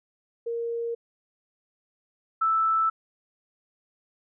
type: tone pair in turn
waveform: sine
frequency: 466.2 / 1318.6 Hz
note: A#4 / E6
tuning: 0 / 0 cents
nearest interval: octave + tritone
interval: 1800 cents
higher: second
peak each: -27 / -20 dBFS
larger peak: second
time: 0.46-0.95 / 2.41-2.9 s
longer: neither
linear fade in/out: 10 ms
effects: none